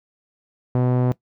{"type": "tone with low-pass filter", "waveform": "sawtooth", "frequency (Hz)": 125.1, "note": "B2", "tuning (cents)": 23, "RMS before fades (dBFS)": -19, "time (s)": [0.75, 1.12], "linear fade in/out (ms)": 0, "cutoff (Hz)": 750, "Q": 0.79, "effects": ["noise-tail reverb RT60 0.1 s tail -19 dB re dry"]}